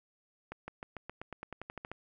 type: accelerating click train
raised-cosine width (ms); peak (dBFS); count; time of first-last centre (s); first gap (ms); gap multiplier
0.5; -26; 14; 0.52-1.916; 160; 0.93
effects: none